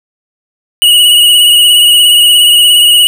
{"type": "tone with vibrato", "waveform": "square", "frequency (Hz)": 2908, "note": "F#7", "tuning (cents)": -31, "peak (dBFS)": -3, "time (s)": [0.82, 3.07], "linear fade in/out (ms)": 0, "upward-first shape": "sine", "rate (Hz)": 17, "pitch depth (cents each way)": 37, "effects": []}